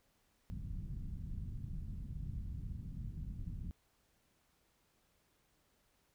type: low-pass noise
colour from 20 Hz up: pink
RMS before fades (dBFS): -43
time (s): 0.5-3.71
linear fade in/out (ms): 0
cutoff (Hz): 180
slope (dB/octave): 24
effects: pink hiss -75 dBFS RMS until 6.14 s